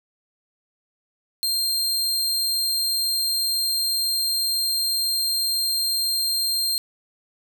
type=tone; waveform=sawtooth; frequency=4186 Hz; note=C8; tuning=in tune; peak=-18 dBFS; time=1.43-6.78 s; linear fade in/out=0 ms; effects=none